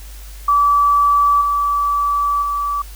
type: tone with level steps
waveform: sine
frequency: 1153 Hz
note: D6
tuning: 32 cents flat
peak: -10 / -14 / -17 dBFS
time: 0.48-2.82 s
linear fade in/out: 5 ms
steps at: 1.41 / 2.42 s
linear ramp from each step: 5 ms
effects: added 50 Hz sine -32 dBFS peak until 2.95 s + white hiss -42 dBFS RMS until 2.95 s